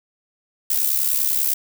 violet noise with amplitude modulation, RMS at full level -17 dBFS, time 0.7-1.54 s, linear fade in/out 5 ms, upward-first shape sine, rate 70 Hz, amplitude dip 70%, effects none

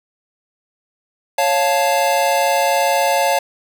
square chord, Db augmented, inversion none, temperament equal with one note detuned, 554.4 / 698.5 / 875.9 Hz, Db5 / F5 / A5, 0 / 0 / -8 cents, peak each -19 dBFS, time 1.38-3.39 s, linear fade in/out 5 ms, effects none

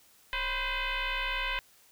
sine tone with frequency modulation, 479.3 Hz, A#4, 48 cents sharp, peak -29 dBFS, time 0.33-1.59 s, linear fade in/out 0 ms, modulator 511 Hz, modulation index 5.6, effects white hiss -61 dBFS RMS until 1.91 s

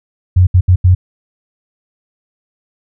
sine tone bursts at uneven times, 91 Hz, F#2, 28 cents flat, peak -4 dBFS, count 4, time 0.36-0.47 / 0.54-0.61 / 0.68-0.76 / 0.84-0.95 s, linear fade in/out 10 ms, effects none

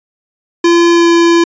square tone with pitch glide, 341.6 to 338.8 Hz, F4 to E4, -38 to +48 cents, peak -6 dBFS, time 0.64-1.44 s, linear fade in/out 5 ms, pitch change -14 cents, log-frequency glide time 0.92-1.09 s, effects resampled to 16000 Hz

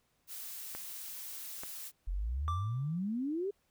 blue noise, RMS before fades -44 dBFS, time 0.27-1.92 s, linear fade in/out 50 ms
clicks, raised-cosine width 0.5 ms, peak -28 dBFS, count 2, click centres 0.75 / 1.635 s
sine exponential sweep, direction up, 41.39 to 415.3 Hz, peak -32 dBFS, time 2.07-3.51 s, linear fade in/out 10 ms
triangle tone with exponential decay, 1174.7 Hz, D6, in tune, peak -30 dBFS, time 2.48-2.99 s, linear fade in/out 0 ms, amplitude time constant 110 ms
effects pink hiss -75 dBFS RMS until 3.7 s

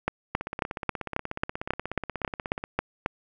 two click trains, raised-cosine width 0.5 ms, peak -9 / -17 dBFS, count 12 / 39, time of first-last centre 0.08-3.061 / 0.35-2.639 s, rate 3.69 / 16.6 Hz, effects none

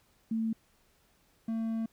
sine / triangle tone pair in turn, 223.8 / 225.1 Hz, A3 / A3, +30 / +40 cents, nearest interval unison, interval 10 cents, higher second, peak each -28 dBFS, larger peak neither, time 0.31-0.53 / 1.48-1.86 s, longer second, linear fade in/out 5 ms, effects pink hiss -68 dBFS RMS until 1.92 s

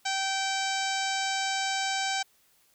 harmonic tone, 775 Hz, G5, 20 cents flat, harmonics 1 / 2 / 3 / 4 / 5 / 6 / 7 / 8 / 9 / 10, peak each -31 / -34 / -36 / -37 / -38 / -39 / -39 / -40 / -41 / -41 dBFS, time 0.05-2.23 s, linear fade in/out 10 ms, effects white hiss -65 dBFS RMS until 2.74 s

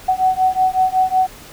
sine beating tone pair, 746 / 751.4 Hz, F#5 / F#5, +14 / +26 cents, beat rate 5.4 Hz, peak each -16 dBFS, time 0.08-1.27 s, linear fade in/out 10 ms, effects pink hiss -39 dBFS RMS until 1.52 s

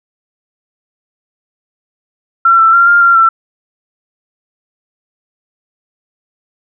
sine tone with pitch steps, 1358 / 1333 / 1380 / 1401 / 1381 / 1342 Hz, F6 / E6 / F6 / F6 / F6 / E6, -49 / +19 / -21 / +5 / -20 / +31 cents, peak -4 dBFS, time 2.45-3.29 s, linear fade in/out 5 ms, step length 140 ms, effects none

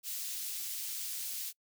white high-pass noise, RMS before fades -39 dBFS, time 0.03-1.53 s, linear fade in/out 50 ms, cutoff 3400 Hz, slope 12 dB/octave, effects noise-tail reverb RT60 0.1 s tail -25 dB re dry

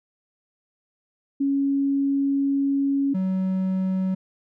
sine / triangle tone pair in turn, 277.2 / 188.22 Hz, C#4 / F#3, 0 / +30 cents, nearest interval perfect fifth, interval 670 cents, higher first, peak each -19 dBFS, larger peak neither, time 1.4-3.14 / 3.14-4.15 s, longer first, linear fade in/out 10 ms, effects none

